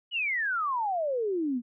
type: exponential sweep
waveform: sine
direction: down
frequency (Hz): 3000 to 229.4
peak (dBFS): -26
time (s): 0.11-1.62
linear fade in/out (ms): 50
effects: none